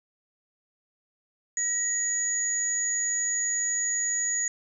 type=tone pair together; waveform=sine; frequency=1910 / 6806 Hz; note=A#6 / G#8; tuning=+42 / +41 cents; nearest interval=octave + minor seventh; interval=2199 cents; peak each=-33 / -25 dBFS; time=1.57-4.48 s; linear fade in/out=2 ms; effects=none